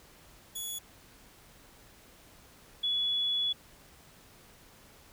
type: tone pair in turn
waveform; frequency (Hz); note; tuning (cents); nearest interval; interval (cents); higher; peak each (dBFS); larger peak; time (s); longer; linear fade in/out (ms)
10% pulse / sine; 3400 / 3400; G#7 / G#7; +40 / +40; unison; 0; neither; -28 / -27; second; 0.55-0.79 / 2.83-3.53; second; 10
effects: pink hiss -57 dBFS RMS until 5.12 s